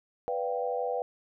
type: chord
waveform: sine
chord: G dominant seventh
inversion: first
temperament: equal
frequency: 493.9 / 587.3 / 698.5 / 784 Hz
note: B4 / D5 / F5 / G5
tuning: 0 / 0 / 0 / 0 cents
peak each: -31 / -37 / -35 / -35 dBFS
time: 0.28-1.02 s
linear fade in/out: 0 ms
effects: none